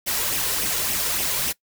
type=noise with flanger; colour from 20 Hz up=white; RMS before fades=-24 dBFS; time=0.06-1.53 s; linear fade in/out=20 ms; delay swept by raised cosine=0.34 to 2.14 ms; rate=3.5 Hz; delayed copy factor=+0.5; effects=noise-tail reverb RT60 0.1 s tail -21 dB re dry